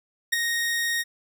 sawtooth tone with ADSR envelope, 1864.7 Hz, A#6, in tune, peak -13 dBFS, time 0.32-1.04 s, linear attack 14 ms, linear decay 7 ms, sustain -7 dB, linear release 33 ms, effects none

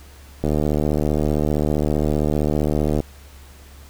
click train, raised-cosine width 2 ms, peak -7 dBFS, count 194, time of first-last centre 0.44-3.003 s, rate 75.3 Hz, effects added 70 Hz sine -42 dBFS peak until 3.89 s + pink hiss -48 dBFS RMS until 3.89 s

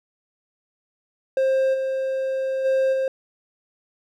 triangle tone with level steps, 530 Hz, C5, 22 cents sharp, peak -15 / -20 / -15 / -18 dBFS, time 1.37-3.08 s, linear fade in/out 2 ms, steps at 1.73 / 2.64 / 2.92 s, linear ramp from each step 20 ms, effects none

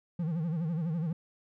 triangle tone with vibrato, 164.2 Hz, E3, 6 cents flat, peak -27 dBFS, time 0.19-1.13 s, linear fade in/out 5 ms, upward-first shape sine, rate 12 Hz, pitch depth 130 cents each way, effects none

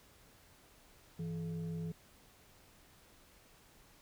sine tone with frequency modulation, 164.9 Hz, E3, 1 cent sharp, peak -37 dBFS, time 1.19-1.92 s, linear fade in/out 5 ms, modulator 264 Hz, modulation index 0.51, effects pink hiss -63 dBFS RMS until 4.01 s

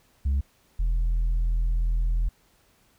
sine tone pair in turn, 68.6 / 41.38 Hz, C#2 / E1, -17 / +7 cents, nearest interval major sixth, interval 876 cents, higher first, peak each -18 dBFS, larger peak neither, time 0.25-0.41 / 0.79-2.29 s, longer second, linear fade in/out 10 ms, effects tanh soft clip ceiling -20 dBFS + pink hiss -63 dBFS RMS until 2.98 s

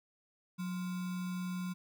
sine tone with sample-and-hold, 181.5 Hz, F#3, 33 cents flat, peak -35 dBFS, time 0.58-1.74 s, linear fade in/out 20 ms, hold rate 1225 Hz, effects none

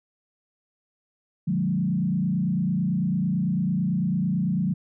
sine tone with frequency modulation, 181.3 Hz, F#3, 35 cents flat, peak -21 dBFS, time 1.47-4.74 s, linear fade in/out 10 ms, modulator 29 Hz, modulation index 1.2, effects none

